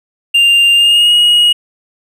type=tone with pitch glide; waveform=triangle; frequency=2794 to 2889 Hz; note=F7 to F#7; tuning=0 to -42 cents; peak=-4 dBFS; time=0.34-1.53 s; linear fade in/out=10 ms; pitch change=+58 cents; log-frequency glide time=0.74-1.14 s; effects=none